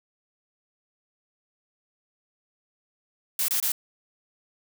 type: noise bursts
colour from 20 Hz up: blue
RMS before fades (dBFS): -25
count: 3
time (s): 3.39-3.719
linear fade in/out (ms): 2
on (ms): 93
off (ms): 25
effects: none